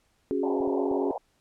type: chord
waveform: sine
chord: C# suspended fourth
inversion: none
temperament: equal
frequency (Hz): 277.2 / 370 / 415.3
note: C#4 / F#4 / G#4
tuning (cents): 0 / 0 / 0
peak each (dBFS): -29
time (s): 0.31-1.11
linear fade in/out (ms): 0
type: band-pass noise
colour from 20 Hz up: pink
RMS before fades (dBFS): -34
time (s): 0.43-1.18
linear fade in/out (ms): 2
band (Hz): 480 to 960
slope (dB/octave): 96
type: clicks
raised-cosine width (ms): 2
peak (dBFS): -30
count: 3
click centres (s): 0.606 / 0.676 / 0.913
effects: pink hiss -69 dBFS RMS until 1.4 s + low-pass 11000 Hz 12 dB/octave